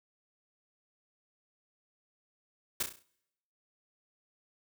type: noise with echo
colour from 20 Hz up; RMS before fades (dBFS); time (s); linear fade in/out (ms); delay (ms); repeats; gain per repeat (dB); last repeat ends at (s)
white; -31; 2.8-2.83; 5; 33; 6; -6; 3.028
effects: noise-tail reverb RT60 0.9 s tail -26 dB re dry